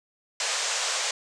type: band-pass noise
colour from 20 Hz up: white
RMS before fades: -28 dBFS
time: 0.4-1.11 s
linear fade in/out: 2 ms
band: 460 to 7900 Hz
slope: 48 dB/octave
effects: none